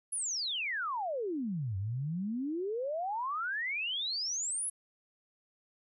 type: exponential two-way sweep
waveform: sine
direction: down then up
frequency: 10920 to 92.5 to 10920 Hz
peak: -32 dBFS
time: 0.12-4.7 s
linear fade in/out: 10 ms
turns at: 1.77 s
effects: none